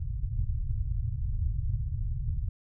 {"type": "low-pass noise", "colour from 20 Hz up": "pink", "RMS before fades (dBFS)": -30, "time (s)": [0, 2.49], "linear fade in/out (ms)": 5, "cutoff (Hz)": 130, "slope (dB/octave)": 48, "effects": []}